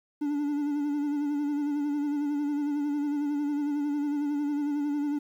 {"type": "tone with vibrato", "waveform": "triangle", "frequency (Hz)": 291, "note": "D4", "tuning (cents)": -16, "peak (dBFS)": -24, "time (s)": [0.21, 5.19], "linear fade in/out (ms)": 10, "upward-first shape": "sine", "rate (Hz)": 11, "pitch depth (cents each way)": 40, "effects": ["10-bit"]}